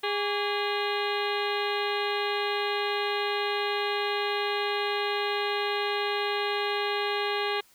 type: harmonic tone with a mistuned harmonic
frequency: 410 Hz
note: G#4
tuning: 22 cents flat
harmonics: 1 / 2 / 3 / 4 / 5 / 6 / 7 / 8 / 9 / 10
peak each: -30 / -33 / -35 / -36 / -37 / -38 / -38 / -39 / -40 / -40 dBFS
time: 0.03-7.61 s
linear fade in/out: 10 ms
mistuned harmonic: 3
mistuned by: -110 cents
effects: white hiss -60 dBFS RMS until 7.74 s